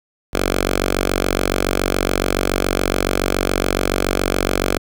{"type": "tone with notch filter", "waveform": "5% pulse", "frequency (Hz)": 47.1, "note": "F#1", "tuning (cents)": 32, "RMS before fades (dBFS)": -19, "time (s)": [0.33, 4.78], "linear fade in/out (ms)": 10, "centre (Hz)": 140, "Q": 0.62, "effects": []}